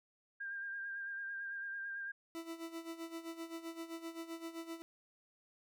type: tone with vibrato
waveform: sine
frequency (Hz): 1600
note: G6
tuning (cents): +35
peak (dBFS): -40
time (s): 0.4-2.12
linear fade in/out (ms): 10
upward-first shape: sine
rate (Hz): 9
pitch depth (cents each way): 26
type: tone with tremolo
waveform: 40% pulse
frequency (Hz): 330.5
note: E4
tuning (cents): +5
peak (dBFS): -40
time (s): 2.35-4.82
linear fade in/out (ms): 0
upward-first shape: sine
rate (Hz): 7.7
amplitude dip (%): 75
effects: none